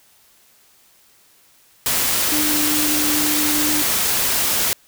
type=tone in noise; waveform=sine; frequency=300.4 Hz; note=D4; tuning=39 cents sharp; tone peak=-22 dBFS; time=2.32-3.82 s; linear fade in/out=0 ms; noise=white; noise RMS=-19 dBFS; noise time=1.86-4.73 s; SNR=-6 dB; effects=white hiss -54 dBFS RMS until 4.87 s